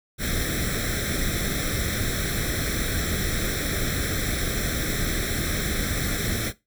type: noise with comb filter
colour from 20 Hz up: pink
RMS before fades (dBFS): -26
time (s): 0.18-6.53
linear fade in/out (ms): 50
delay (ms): 0.53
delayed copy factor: +1
effects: noise-tail reverb RT60 0.2 s tail -17 dB re dry